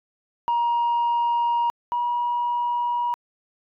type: tone pair in turn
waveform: sine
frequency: 946 / 960.9 Hz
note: A#5 / B5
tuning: +25 / -48 cents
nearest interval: unison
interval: 27 cents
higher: second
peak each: -17 / -20 dBFS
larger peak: first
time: 0.48-1.7 / 1.92-3.14 s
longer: neither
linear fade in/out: 0 ms
effects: tanh soft clip ceiling -17 dBFS